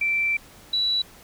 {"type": "tone pair in turn", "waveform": "sine", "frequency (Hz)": [2340, 3935], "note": ["D7", "B7"], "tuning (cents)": [-7, -7], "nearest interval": "major sixth", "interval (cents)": 900, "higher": "second", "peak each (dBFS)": -20, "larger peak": "neither", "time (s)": [[0.01, 0.37], [0.73, 1.02]], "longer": "first", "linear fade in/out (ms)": 5, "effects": ["pink hiss -49 dBFS RMS until 1.23 s"]}